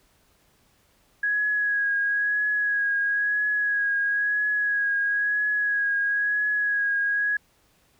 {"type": "tone with vibrato", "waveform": "sine", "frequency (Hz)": 1661.2, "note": "G#6", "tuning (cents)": 0, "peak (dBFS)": -21, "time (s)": [1.23, 7.37], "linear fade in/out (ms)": 5, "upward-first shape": "triangle", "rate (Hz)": 1, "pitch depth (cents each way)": 31, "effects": ["pink hiss -63 dBFS RMS until 7.99 s"]}